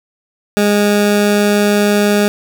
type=tone; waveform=20% pulse; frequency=206.1 Hz; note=G#3; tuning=13 cents flat; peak=-5 dBFS; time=0.57-2.28 s; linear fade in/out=0 ms; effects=none